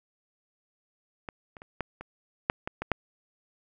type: clicks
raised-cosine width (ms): 0.5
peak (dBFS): -21 / -29 / -29 / -15 / -25 / -7 / -17 / -17 / -8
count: 9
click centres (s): 1.288 / 1.568 / 1.619 / 1.807 / 2.01 / 2.499 / 2.675 / 2.82 / 2.917
effects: none